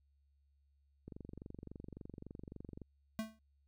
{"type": "click train", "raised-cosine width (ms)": 3, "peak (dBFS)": -35, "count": 42, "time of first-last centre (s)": [1.08, 2.817], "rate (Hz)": 23.6}
{"type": "tone with exponential decay", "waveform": "square", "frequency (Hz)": 220, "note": "A3", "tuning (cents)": 0, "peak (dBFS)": -34, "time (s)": [3.19, 3.39], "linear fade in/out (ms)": 0, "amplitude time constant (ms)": 43}
{"effects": ["added 70 Hz sine -70 dBFS peak until 3.67 s"]}